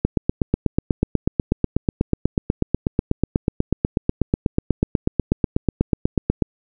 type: click train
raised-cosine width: 3 ms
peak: -3 dBFS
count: 53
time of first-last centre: 0.05-6.423 s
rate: 8.16 Hz
effects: none